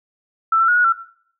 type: tone with pitch steps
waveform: sine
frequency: 1328 / 1344 / 1446 / 1455 / 1348 Hz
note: E6 / E6 / F#6 / F#6 / E6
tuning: +12 / +33 / -40 / -29 / +38 cents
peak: -12 dBFS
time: 0.52-0.925 s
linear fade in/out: 5 ms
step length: 81 ms
effects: noise-tail reverb RT60 0.6 s tail -17 dB re dry